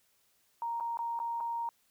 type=tone with dropouts; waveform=sine; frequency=932.3 Hz; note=A#5; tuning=in tune; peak=-32 dBFS; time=0.62-1.69 s; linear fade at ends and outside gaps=1 ms; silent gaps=0.8-0.807 / 0.972-0.99 / 1.191-1.2 / 1.403-1.407 s; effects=white hiss -71 dBFS RMS until 1.9 s